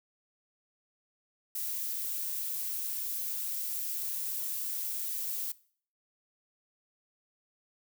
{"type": "noise", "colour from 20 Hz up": "violet", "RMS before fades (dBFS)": -35, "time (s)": [1.55, 5.52], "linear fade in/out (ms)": 5, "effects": ["noise-tail reverb RT60 0.5 s tail -20 dB re dry"]}